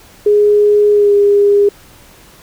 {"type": "tone with pitch glide", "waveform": "sine", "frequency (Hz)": [415.3, 406.3], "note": ["G#4", "G#4"], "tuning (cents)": [0, -38], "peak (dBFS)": -6, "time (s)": [0.26, 1.69], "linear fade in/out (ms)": 5, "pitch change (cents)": -38, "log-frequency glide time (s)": [0.92, 1.13], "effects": ["pink hiss -42 dBFS RMS until 2.42 s"]}